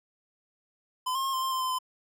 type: tone with pitch steps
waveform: square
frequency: 1018 / 1068 / 1075 / 1044 / 1056 / 1041 / 1031 / 1023 Hz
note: C6 / C6 / C6 / C6 / C6 / C6 / C6 / C6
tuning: -48 / +35 / +47 / -4 / +16 / -9 / -26 / -39 cents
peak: -28 dBFS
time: 1.06-1.788 s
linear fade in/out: 10 ms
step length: 91 ms
effects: none